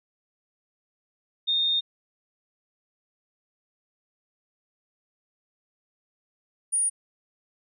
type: tone pair in turn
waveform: sine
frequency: 3666 / 9569 Hz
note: A#7 / D9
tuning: -30 / +31 cents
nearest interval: octave + perfect fourth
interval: 1661 cents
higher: second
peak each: -21 dBFS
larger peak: neither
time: 1.47-1.81 / 6.72-6.9 s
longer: first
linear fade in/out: 20 ms
effects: none